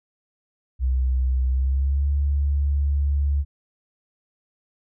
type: tone with pitch glide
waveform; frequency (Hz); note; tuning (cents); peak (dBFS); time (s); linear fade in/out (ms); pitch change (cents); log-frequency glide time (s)
sine; 64.1 to 71.12; C2 to C#2; -35 to +45; -18; 0.79-3.45; 50; +180; 1.48-2.08
effects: none